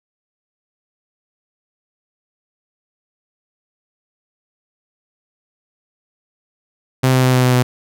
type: tone with pitch steps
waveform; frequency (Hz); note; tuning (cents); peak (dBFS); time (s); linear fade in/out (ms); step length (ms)
sawtooth; 130 / 129.03 / 128.06 / 127.1 / 126.15 / 125.21; C3 / C3 / C3 / C3 / B2 / B2; -11 / -24 / -37 / -50 / +37 / +24; -7; 7.03-7.63; 10; 100
effects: none